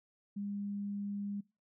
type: tone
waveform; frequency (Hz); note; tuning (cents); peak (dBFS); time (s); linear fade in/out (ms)
sine; 202.3; G#3; -45; -36; 0.36-1.41; 10
effects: noise-tail reverb RT60 0.3 s tail -23 dB re dry